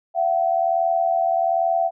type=tone pair together; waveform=sine; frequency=677 / 758.2 Hz; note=E5 / F#5; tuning=+46 / +42 cents; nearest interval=major second; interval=196 cents; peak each=-19 / -21 dBFS; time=0.14-1.91 s; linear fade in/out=50 ms; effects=none